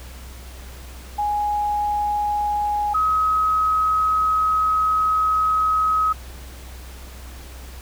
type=tone pair in turn; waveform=sine; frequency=830.6 / 1272 Hz; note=G#5 / D#6; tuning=0 / +38 cents; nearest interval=perfect fifth; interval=738 cents; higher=second; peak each=-19 / -16 dBFS; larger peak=second; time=1.18-2.94 / 2.94-6.13 s; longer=second; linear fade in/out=10 ms; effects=added 63 Hz sine -36 dBFS peak until 7.81 s + pink hiss -43 dBFS RMS until 7.81 s